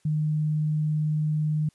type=tone; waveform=sine; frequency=153 Hz; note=D#3; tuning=29 cents flat; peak=-22 dBFS; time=0.05-1.69 s; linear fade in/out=5 ms; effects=white hiss -66 dBFS RMS until 1.74 s + resampled to 24000 Hz